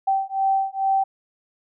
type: beating tone pair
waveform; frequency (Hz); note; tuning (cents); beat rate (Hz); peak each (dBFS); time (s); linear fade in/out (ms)
sine; 775 / 777.3; G5 / G5; -20 / -15; 2.3; -22; 0.07-1.04; 10
effects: none